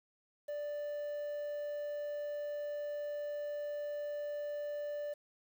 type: tone with quantisation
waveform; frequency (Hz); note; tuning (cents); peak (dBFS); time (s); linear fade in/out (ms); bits
triangle; 587.3; D5; 0; -35; 0.48-5.14; 10; 10
effects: none

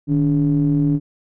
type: ring-modulated tone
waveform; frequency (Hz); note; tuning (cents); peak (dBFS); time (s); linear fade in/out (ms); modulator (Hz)
triangle; 66.7; C2; +34; -9; 0.07-1; 50; 220
effects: none

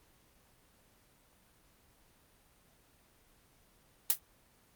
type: noise with exponential decay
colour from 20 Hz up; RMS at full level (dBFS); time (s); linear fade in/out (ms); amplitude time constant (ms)
blue; -21; 4.1-4.19; 2; 18
effects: pink hiss -66 dBFS RMS until 4.75 s + Opus 24 kbps

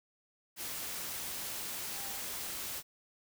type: tone in noise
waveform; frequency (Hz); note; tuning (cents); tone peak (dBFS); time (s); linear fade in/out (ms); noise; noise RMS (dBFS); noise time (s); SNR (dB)
sine; 796; G5; +26; -51; 1.92-2.21; 50; white; -40; 0.56-2.83; -14
effects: none

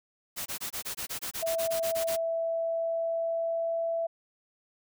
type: noise bursts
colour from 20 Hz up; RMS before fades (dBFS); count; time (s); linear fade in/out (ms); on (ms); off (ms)
white; -35; 15; 0.36-2.168; 20; 100; 22
type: tone with pitch glide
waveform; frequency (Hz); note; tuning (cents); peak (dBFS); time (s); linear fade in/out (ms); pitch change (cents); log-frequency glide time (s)
sine; 659.3 to 665; E5 to E5; 0 to +15; -27; 1.42-4.07; 10; +15; 1.89-3.84
effects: none

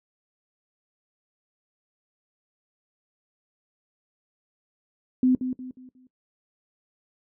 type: tone with echo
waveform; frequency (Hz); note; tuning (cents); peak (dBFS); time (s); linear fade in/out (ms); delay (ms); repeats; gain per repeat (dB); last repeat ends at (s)
sine; 255.1; C4; -44; -16; 5.23-5.35; 2; 180; 4; -9; 6.07
effects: noise-tail reverb RT60 0.1 s tail -17 dB re dry

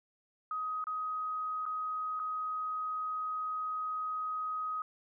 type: tone with dropouts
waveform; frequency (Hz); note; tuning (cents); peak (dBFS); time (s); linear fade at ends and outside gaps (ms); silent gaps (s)
sine; 1258; D#6; +19; -33; 0.51-4.82; 2; 0.841-0.869 / 1.655-1.662 / 2.194-2.198
effects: none

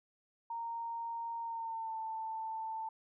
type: tone with pitch glide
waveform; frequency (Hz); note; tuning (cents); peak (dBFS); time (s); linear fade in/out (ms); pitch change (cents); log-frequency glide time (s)
sine; 926 to 887.8; A#5 to A5; -12 to +15; -37; 0.5-2.89; 5; -73; 1.41-1.98
effects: none

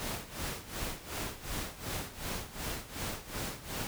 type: noise with tremolo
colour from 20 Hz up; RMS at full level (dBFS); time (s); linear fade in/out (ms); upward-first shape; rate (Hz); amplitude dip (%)
pink; -36; 0-3.87; 0; sine; 2.7; 80
effects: none

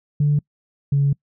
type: tone pair in turn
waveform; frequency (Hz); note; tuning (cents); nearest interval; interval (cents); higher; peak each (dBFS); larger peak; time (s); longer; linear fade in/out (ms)
sine; 146.5 / 140.72; D3 / C#3; -4 / +26; minor second; 70; first; -13; neither; 0.2-0.39 / 0.92-1.13; second; 5
effects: noise-tail reverb RT60 0.1 s tail -26 dB re dry + tanh soft clip ceiling -10 dBFS

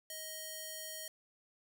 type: tone with band-pass filter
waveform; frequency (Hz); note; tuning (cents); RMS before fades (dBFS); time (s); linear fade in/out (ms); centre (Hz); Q
square; 628; D#5; +16; -45; 0.1-1.08; 2; 12000; 0.53
effects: 11-bit

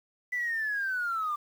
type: linear sweep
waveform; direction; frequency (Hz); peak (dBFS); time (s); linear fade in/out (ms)
sine; down; 2000 to 1174.7; -27; 0.32-1.36; 10
effects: tanh soft clip ceiling -24 dBFS + 9-bit

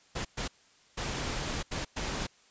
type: noise bursts at uneven times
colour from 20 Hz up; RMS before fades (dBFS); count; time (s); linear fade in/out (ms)
pink; -34; 5; 0.15-0.25 / 0.37-0.48 / 0.97-1.63 / 1.71-1.85 / 1.96-2.27; 10
effects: white hiss -62 dBFS RMS until 2.5 s + resampled to 16000 Hz

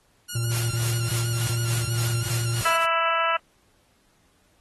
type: tone with vibrato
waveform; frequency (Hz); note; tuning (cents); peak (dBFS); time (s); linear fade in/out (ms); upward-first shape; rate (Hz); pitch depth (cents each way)
5% pulse; 1410; F6; +16; -22; 0.28-2.78; 20; square; 6.2; 38
type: tone bursts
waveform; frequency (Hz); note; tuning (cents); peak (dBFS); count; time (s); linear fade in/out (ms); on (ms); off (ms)
triangle; 116.54; A#2; 0; -21; 6; 0.35-2.615; 5; 360; 21
type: noise with tremolo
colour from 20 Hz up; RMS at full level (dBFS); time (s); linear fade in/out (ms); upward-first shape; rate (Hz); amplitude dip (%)
white; -30; 0.5-2.86; 20; sine; 3.4; 75
type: harmonic tone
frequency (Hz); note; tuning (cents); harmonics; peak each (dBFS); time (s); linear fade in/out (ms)
330.7; E4; +6; 2 / 3 / 4 / 5 / 6 / 7 / 8 / 9; -28 / -28 / -23 / -31 / -35 / -39 / -29 / -34; 2.65-3.37; 5
effects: pink hiss -64 dBFS RMS until 4.6 s + AAC 32 kbps

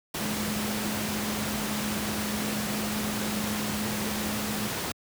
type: tone in noise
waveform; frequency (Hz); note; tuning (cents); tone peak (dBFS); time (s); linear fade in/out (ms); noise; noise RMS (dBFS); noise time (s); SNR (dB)
sine; 211.3; G#3; +30; -31; 0.2-4.68; 5; pink; -31; 0.14-4.92; -3
effects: high-pass 100 Hz 12 dB/octave

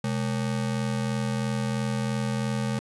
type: ring-modulated tone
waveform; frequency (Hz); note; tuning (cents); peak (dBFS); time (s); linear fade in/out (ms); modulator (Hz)
square; 169.9; F3; -47; -23; 0.04-2.79; 0; 41.5
effects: resampled to 24000 Hz + 10-bit

